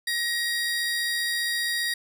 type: tone pair together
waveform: 30% pulse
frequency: 1891 / 4765 Hz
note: A#6 / D8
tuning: +24 / +24 cents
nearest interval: octave + major third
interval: 1600 cents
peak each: -23 / -28 dBFS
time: 0.07-1.94 s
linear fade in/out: 5 ms
effects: none